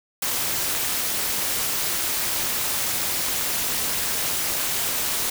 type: noise with amplitude modulation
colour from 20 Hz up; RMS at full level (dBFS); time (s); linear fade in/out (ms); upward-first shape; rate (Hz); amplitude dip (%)
white; -22; 0.22-5.3; 5; sine; 236; 60
effects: none